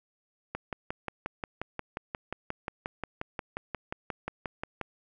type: click train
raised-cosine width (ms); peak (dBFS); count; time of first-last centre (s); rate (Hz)
0.5; -18; 25; 0.55-4.813; 5.63
effects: none